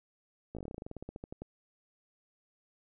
slowing click train, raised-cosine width 2 ms, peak -28 dBFS, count 20, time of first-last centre 0.55-1.42 s, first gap 17 ms, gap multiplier 1.1, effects none

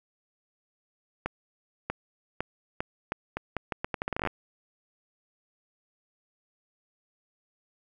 accelerating click train, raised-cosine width 0.5 ms, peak -14 dBFS, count 20, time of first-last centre 1.26-4.273 s, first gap 640 ms, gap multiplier 0.79, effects 9-bit

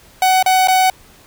45% pulse tone with dropouts, 749 Hz, F#5, 21 cents sharp, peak -10 dBFS, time 0.22-0.9 s, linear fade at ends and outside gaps 2 ms, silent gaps 0.427-0.461 / 0.674-0.683 s, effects pink hiss -46 dBFS RMS until 1.26 s

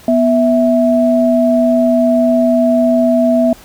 sine tone pair together, 245.7 / 656 Hz, B3 / E5, -9 / -9 cents, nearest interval octave + perfect fourth, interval 1700 cents, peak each -11 dBFS, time 0.08-3.53 s, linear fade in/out 2 ms, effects pink hiss -40 dBFS RMS until 3.64 s

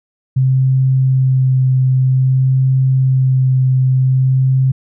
sine tone with vibrato, 130.81 Hz, C3, in tune, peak -9 dBFS, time 0.36-4.72 s, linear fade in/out 10 ms, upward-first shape sine, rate 0.52 Hz, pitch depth 12 cents each way, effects none

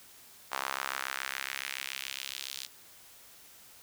sawtooth tone with high-pass filter sweep, 67.1 Hz, C2, 44 cents sharp, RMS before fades -38 dBFS, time 0.51-2.67 s, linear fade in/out 20 ms, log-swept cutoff 990 to 4000 Hz, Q 1.7, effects white hiss -55 dBFS RMS until 3.82 s

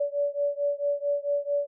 sine beating tone pair, 572 / 576.5 Hz, D5 / D5, -46 / -32 cents, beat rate 4.5 Hz, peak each -27 / -28 dBFS, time 0-1.67 s, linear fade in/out 10 ms, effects none

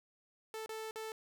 sawtooth tone with dropouts, 440 Hz, A4, in tune, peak -37 dBFS, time 0.54-1.12 s, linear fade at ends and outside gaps 1 ms, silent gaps 0.661-0.692 / 0.91-0.958 s, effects none

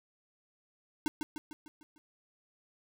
square tone with echo, 304.5 Hz, D#4, 37 cents flat, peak -28 dBFS, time 1.06-1.08 s, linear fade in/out 0 ms, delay 150 ms, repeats 6, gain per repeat -5 dB, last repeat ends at 1.98 s, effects none

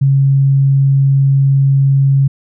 sine tone, 137.1 Hz, C#3, 19 cents flat, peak -7 dBFS, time 0.01-2.28 s, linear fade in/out 10 ms, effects none

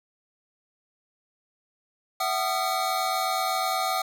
square tone cluster, 663 / 751 / 1228 / 1353 / 4257 Hz, E5 / F#5 / D#6 / E6 / C8, +10 / +26 / -23 / +45 / +29 cents, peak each -34 / -28 / -30 / -37 / -37 dBFS, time 2.2-4.02 s, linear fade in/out 5 ms, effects none

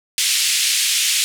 pink band-pass noise, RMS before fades -18 dBFS, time 0.18-1.24 s, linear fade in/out 0 ms, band 2500 to 11000 Hz, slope 24 dB/octave, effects none

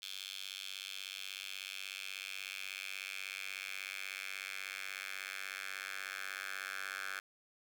10% pulse tone with high-pass filter sweep, 96.4 Hz, G2, 28 cents flat, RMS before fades -44 dBFS, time 0.02-7.2 s, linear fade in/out 5 ms, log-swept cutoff 3300 to 1600 Hz, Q 3.1, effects none

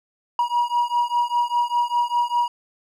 triangle beating tone pair, 957 / 962 Hz, A#5 / B5, +45 / -46 cents, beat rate 5 Hz, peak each -20 dBFS, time 0.39-2.48 s, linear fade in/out 2 ms, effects none

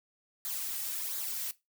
blue noise with flanger, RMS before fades -36 dBFS, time 0.45-1.51 s, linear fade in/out 0 ms, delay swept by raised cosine 0.35 to 2.95 ms, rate 1.4 Hz, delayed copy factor -0.65, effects noise-tail reverb RT60 0.2 s tail -18 dB re dry

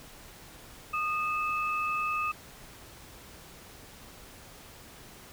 sine tone pair together, 1228.1 / 2604 Hz, D#6 / E7, -23 / -22 cents, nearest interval octave + minor second, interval 1301 cents, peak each -29 / -33 dBFS, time 0.93-2.32 s, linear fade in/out 10 ms, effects pink hiss -50 dBFS RMS until 5.32 s

